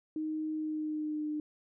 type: tone with pitch glide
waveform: sine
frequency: 311.1 to 302.2 Hz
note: D#4 to D4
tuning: 0 to +50 cents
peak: -32 dBFS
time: 0.16-1.4 s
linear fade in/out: 2 ms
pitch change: -50 cents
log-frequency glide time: 0.54-1.29 s
effects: none